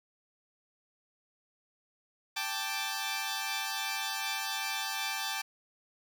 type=chord; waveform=10% pulse; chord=G suspended second; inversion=none; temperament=equal; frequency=784 / 880 / 1174.7 Hz; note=G5 / A5 / D6; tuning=0 / 0 / 0 cents; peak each=-29 / -28 / -30 dBFS; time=2.36-5.42 s; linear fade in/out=10 ms; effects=none